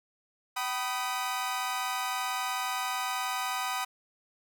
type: chord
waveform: sawtooth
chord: G augmented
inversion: none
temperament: equal with one note detuned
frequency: 764.8 / 987.8 / 1244.5 Hz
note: G5 / B5 / D#6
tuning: -43 / 0 / 0 cents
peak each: -31 dBFS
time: 0.56-3.85 s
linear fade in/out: 10 ms
effects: none